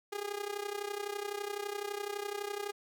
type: tone with amplitude modulation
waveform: sawtooth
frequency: 408.6 Hz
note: G#4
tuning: 28 cents flat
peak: -29 dBFS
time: 0.12-2.72 s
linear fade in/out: 10 ms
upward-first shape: sine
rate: 31.9 Hz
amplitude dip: 80%
effects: none